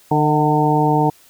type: harmonic tone with a mistuned harmonic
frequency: 150.7 Hz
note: D3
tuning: 45 cents sharp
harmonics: 1 / 2 / 3 / 4 / 5 / 6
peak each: -18 / -19 / -21 / -28 / -19 / -19 dBFS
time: 0.11-1.1 s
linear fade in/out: 5 ms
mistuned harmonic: 4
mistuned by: +66 cents
effects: white hiss -50 dBFS RMS until 1.29 s